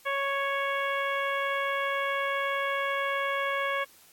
harmonic tone, 554.4 Hz, C#5, in tune, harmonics 1 / 2 / 3 / 4 / 5 / 6, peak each -32 / -31 / -33 / -34 / -41 / -42 dBFS, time 0.05-3.85 s, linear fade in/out 20 ms, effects white hiss -57 dBFS RMS until 4.12 s + AAC 64 kbps

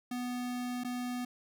square tone with dropouts, 246.9 Hz, B3, in tune, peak -35 dBFS, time 0.11-1.25 s, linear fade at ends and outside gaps 5 ms, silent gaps 0.837-0.846 s, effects none

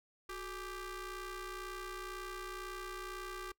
sawtooth ring-modulated tone, 400 Hz, G4, 35 cents sharp, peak -35 dBFS, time 0.29-3.52 s, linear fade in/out 5 ms, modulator 769 Hz, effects noise-tail reverb RT60 0.1 s tail -22 dB re dry

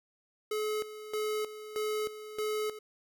square tone with tremolo, 427.5 Hz, A4, 50 cents flat, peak -31 dBFS, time 0.51-2.79 s, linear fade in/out 5 ms, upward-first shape square, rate 1.6 Hz, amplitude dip 75%, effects none

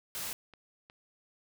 white noise, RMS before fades -38 dBFS, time 0.15-0.33 s, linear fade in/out 0 ms
clicks, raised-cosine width 0.3 ms, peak -36 dBFS, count 2, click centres 0.537 / 0.899 s
effects none

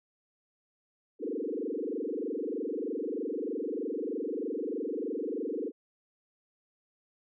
sine tone with frequency modulation, 374.6 Hz, F#4, 21 cents sharp, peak -31 dBFS, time 1.19-5.72 s, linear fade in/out 50 ms, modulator 23.2 Hz, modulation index 4.7, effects none

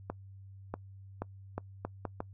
accelerating click train, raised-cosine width 1 ms, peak -21 dBFS, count 7, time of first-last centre 0.1-2.204 s, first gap 640 ms, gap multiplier 0.75, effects noise-tail reverb RT60 0.1 s tail -24 dB re dry + added 97 Hz sine -48 dBFS peak until 2.33 s

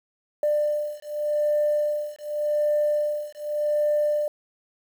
sine beating tone pair, 595 / 595.86 Hz, D5 / D5, +22 / +25 cents, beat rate 0.86 Hz, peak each -24 dBFS, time 0.43-4.28 s, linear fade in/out 2 ms, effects tanh soft clip ceiling -14 dBFS + 8-bit

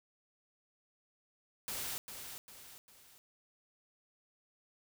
white noise with echo, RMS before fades -40 dBFS, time 1.68-1.98 s, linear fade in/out 0 ms, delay 400 ms, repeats 3, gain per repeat -7 dB, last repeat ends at 3.18 s, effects none

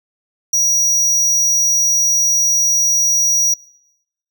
square tone, 5780 Hz, F#8, 41 cents flat, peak -12 dBFS, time 0.53-3.54 s, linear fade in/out 5 ms, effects noise-tail reverb RT60 0.9 s tail -26 dB re dry

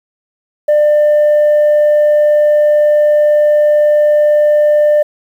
sine tone, 597 Hz, D5, 28 cents sharp, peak -4 dBFS, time 0.68-5.03 s, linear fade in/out 10 ms, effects tanh soft clip ceiling -5 dBFS + 7-bit

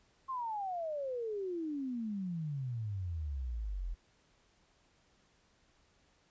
sine exponential sweep, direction down, 1081 to 40.31 Hz, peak -35 dBFS, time 0.28-3.95 s, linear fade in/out 20 ms, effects pink hiss -70 dBFS RMS until 6.3 s + resampled to 16000 Hz

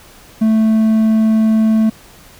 triangle tone, 220 Hz, A3, in tune, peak -7 dBFS, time 0.41-1.9 s, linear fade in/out 10 ms, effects pink hiss -42 dBFS RMS until 2.39 s

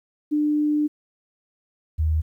sine tone pair in turn, 298.8 / 78.53 Hz, D4 / D#2, +30 / +17 cents, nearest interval octave + major seventh, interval 2313 cents, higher first, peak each -18 dBFS, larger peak neither, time 0.31-0.88 / 1.98-2.22 s, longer first, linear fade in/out 20 ms, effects 10-bit

